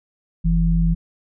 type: tone pair together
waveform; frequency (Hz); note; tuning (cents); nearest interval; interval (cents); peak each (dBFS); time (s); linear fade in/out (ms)
sine; 46.34 / 166.2; F#1 / E3; +3 / +15; octave + minor seventh; 2212; -17; 0.44-0.95; 20
effects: none